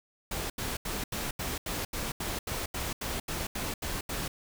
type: noise bursts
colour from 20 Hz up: pink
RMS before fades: -34 dBFS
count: 15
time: 0.31-4.28 s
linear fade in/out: 5 ms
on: 190 ms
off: 80 ms
effects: none